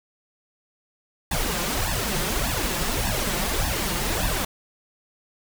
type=noise with flanger; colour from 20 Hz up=pink; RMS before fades=-25 dBFS; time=1.31-4.45 s; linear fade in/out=5 ms; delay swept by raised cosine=1.1 to 5.8 ms; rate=1.7 Hz; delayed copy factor=+0.9; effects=none